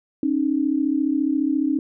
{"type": "tone pair together", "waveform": "sine", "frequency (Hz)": [271.9, 306.4], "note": ["C#4", "D#4"], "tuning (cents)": [-33, -27], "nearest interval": "major second", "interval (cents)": 206, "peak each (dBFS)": -21, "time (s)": [0.23, 1.79], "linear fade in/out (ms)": 2, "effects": []}